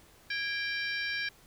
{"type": "harmonic tone with a mistuned harmonic", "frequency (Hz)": 784, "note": "G5", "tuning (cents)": 0, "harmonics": [2, 3, 4, 5, 6, 7], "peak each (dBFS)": [-34, -36, -43, -42, -43, -43], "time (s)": [0.3, 1.29], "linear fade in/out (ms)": 5, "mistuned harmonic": 2, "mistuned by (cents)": 84, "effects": ["pink hiss -59 dBFS RMS until 1.46 s"]}